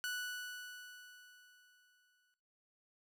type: tone with exponential decay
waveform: sawtooth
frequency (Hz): 1480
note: F#6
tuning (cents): 0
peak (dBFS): -33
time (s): 0.04-2.34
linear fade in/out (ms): 0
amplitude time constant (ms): 500
effects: noise-tail reverb RT60 0.4 s tail -17 dB re dry